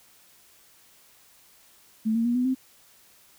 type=tone with pitch steps; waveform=sine; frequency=220 / 229.5 / 239.4 / 249.7 / 260.4 Hz; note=A3 / A#3 / A#3 / B3 / C4; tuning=0 / -27 / +46 / +19 / -8 cents; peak=-21 dBFS; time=2.05-2.55 s; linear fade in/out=20 ms; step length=100 ms; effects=white hiss -57 dBFS RMS until 3.38 s